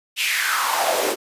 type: noise with high-pass filter sweep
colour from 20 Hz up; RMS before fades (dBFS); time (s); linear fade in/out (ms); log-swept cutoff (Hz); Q
pink; -21; 0.16-1.16; 50; 2900 to 380; 4.1
effects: resampled to 32000 Hz